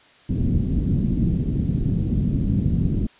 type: low-pass noise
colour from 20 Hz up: white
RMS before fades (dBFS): -21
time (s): 0.29-3.07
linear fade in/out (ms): 5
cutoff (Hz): 230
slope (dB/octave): 24
effects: white hiss -52 dBFS RMS until 3.19 s + resampled to 8000 Hz